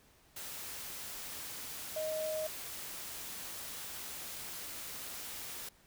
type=tone in noise; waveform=sine; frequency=625 Hz; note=D#5; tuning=8 cents sharp; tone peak=-34 dBFS; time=1.96-2.47 s; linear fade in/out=5 ms; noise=white; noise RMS=-44 dBFS; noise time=0.36-5.69 s; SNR=+7 dB; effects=pink hiss -65 dBFS RMS until 5.86 s